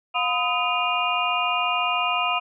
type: tone cluster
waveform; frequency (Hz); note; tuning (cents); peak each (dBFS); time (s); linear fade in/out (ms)
sine; 713 / 1005 / 1259 / 2453 / 2799; F5 / B5 / D#6 / D#7 / F7; +36 / +30 / +20 / -25 / +3; -27; 0.14-2.4; 20
effects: none